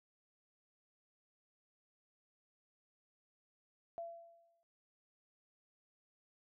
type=tone with exponential decay; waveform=sine; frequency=676 Hz; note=E5; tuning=43 cents sharp; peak=-39 dBFS; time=3.98-4.63 s; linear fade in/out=0 ms; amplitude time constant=140 ms; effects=none